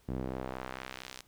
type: tone with band-pass filter sweep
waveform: sawtooth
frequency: 64.4 Hz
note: C2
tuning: 27 cents flat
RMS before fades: -40 dBFS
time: 0.08-1.22 s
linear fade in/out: 10 ms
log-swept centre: 220 to 6000 Hz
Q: 0.78
effects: pink hiss -66 dBFS RMS until 1.27 s